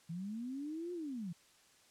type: linear two-way sweep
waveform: sine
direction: up then down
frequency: 159.2 to 360 to 159.2 Hz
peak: -39 dBFS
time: 0.09-1.33 s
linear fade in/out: 10 ms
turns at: 0.93 s
effects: white hiss -66 dBFS RMS until 1.9 s + low-pass 9000 Hz 12 dB/octave